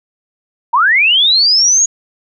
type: linear sweep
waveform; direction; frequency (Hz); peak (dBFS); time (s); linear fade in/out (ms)
sine; up; 886 to 6750; -7; 0.73-1.86; 10
effects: none